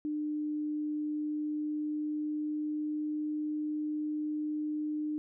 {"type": "tone with pitch glide", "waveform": "sine", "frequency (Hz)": [300.8, 302.7], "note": ["D4", "D#4"], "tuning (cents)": [42, -48], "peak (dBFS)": -31, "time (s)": [0.05, 5.18], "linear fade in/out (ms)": 0, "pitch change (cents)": 10, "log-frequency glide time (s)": [0.9, 3.27], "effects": []}